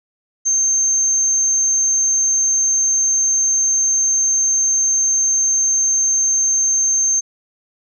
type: tone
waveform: sine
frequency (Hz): 6330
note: G8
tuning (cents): +16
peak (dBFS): -13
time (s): 0.45-7.21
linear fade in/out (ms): 20
effects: none